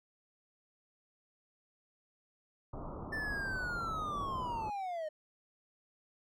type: low-pass noise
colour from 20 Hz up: pink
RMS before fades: -43 dBFS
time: 2.73-4.7 s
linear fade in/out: 5 ms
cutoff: 1300 Hz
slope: 96 dB/octave
type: linear sweep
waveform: triangle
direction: down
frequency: 1786 to 604 Hz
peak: -34 dBFS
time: 3.12-5.09 s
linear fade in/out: 10 ms
effects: none